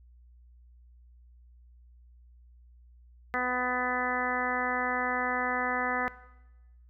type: harmonic tone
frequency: 250 Hz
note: B3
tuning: 21 cents sharp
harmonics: 1 / 2 / 3 / 4 / 5 / 6 / 7 / 8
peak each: -38 / -36 / -34 / -38 / -34 / -36 / -34 / -35 dBFS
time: 3.34-6.08 s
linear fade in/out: 0 ms
effects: noise-tail reverb RT60 1.0 s tail -18 dB re dry + added 60 Hz sine -53 dBFS peak until 6.89 s